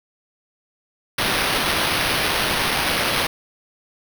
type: noise with sample-and-hold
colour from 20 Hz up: white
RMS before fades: -21 dBFS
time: 1.18-3.27 s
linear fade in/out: 5 ms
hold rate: 7350 Hz
effects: none